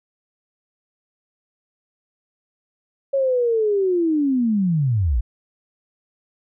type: linear sweep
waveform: sine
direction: down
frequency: 554.4 to 49 Hz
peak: -16 dBFS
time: 3.13-5.21 s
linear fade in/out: 10 ms
effects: none